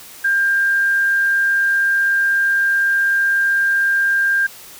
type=tone; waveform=sine; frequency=1596 Hz; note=G6; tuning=31 cents sharp; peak=-13 dBFS; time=0.24-4.47 s; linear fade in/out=10 ms; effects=white hiss -39 dBFS RMS until 4.79 s